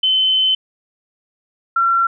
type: tone pair in turn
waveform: sine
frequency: 3057 / 1361.7 Hz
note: G7 / F6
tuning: -44 / -44 cents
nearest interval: octave + major second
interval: 1400 cents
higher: first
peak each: -12 dBFS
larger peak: neither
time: 0.03-0.55 / 1.76-2.07 s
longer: first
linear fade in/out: 5 ms
effects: none